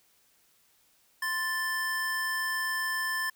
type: tone pair together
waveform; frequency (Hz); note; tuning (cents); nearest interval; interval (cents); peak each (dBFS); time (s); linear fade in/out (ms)
square; 1046.5 / 1760; C6 / A6; 0 / 0; major sixth; 900; -37 / -30; 1.22-3.3; 5
effects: white hiss -66 dBFS RMS until 3.35 s